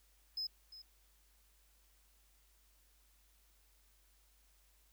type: tone with echo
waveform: triangle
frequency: 5100 Hz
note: D#8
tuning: 42 cents sharp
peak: -36 dBFS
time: 0.37-0.47 s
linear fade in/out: 5 ms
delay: 350 ms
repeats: 1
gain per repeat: -14 dB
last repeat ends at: 0.82 s
effects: added 50 Hz sine -69 dBFS peak until 4.92 s + white hiss -72 dBFS RMS until 4.92 s